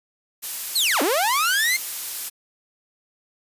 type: noise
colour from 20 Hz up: blue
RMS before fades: -28 dBFS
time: 0.42-2.3 s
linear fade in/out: 20 ms
type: linear two-way sweep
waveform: sawtooth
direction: down then up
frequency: 4479 to 257.1 to 2147 Hz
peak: -15 dBFS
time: 0.75-1.77 s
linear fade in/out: 10 ms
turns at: 1.02 s
effects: resampled to 32000 Hz